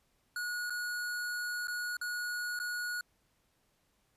square tone with dropouts, 1453 Hz, F#6, 32 cents flat, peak -35 dBFS, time 0.36-3.01 s, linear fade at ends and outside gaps 2 ms, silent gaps 0.698-0.704 / 1.672-1.681 / 1.969-2.013 / 2.591-2.599 s, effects pink hiss -74 dBFS RMS until 4.16 s + resampled to 32000 Hz

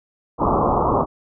white low-pass noise, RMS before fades -18 dBFS, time 0.38-1.06 s, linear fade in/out 50 ms, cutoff 1200 Hz, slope 96 dB/octave, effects none

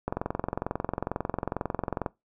click train, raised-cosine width 1 ms, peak -14 dBFS, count 45, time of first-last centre 0.08-2.062 s, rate 22.2 Hz, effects noise-tail reverb RT60 0.2 s tail -21 dB re dry

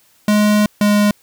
square tone pair in turn, 209.6 / 207 Hz, G#3 / G#3, +16 / -5 cents, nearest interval unison, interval 21 cents, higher first, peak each -11 dBFS, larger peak neither, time 0.28-0.66 / 0.81-1.11 s, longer first, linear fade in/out 2 ms, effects white hiss -54 dBFS RMS until 1.22 s

